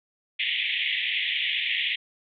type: band-pass noise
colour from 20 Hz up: white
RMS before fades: -27 dBFS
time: 0.39-1.96 s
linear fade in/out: 10 ms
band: 1900 to 3500 Hz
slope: 96 dB/octave
effects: none